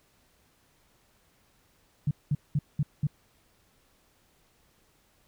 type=tone bursts; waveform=sine; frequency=145.9 Hz; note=D3; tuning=11 cents flat; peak=-22 dBFS; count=5; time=2.07-3.07 s; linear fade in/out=5 ms; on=40 ms; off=200 ms; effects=pink hiss -66 dBFS RMS until 5.27 s